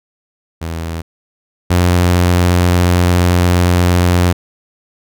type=tone pair in turn; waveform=sawtooth; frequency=82.4 / 88.61 Hz; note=E2 / F2; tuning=0 / +26 cents; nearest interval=minor second; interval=126 cents; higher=second; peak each=-16 / -5 dBFS; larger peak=second; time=0.61-1.02 / 1.7-4.33 s; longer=second; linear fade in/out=10 ms; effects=none